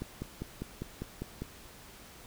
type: click train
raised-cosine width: 3 ms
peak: -23 dBFS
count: 8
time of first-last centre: 0.02-1.42 s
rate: 5 Hz
effects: pink hiss -52 dBFS RMS until 2.26 s